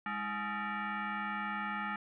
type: tone with frequency modulation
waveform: sine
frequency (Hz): 205.5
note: G#3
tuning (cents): -18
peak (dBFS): -34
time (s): 0.06-1.96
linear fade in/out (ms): 2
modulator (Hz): 525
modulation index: 3.6
effects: none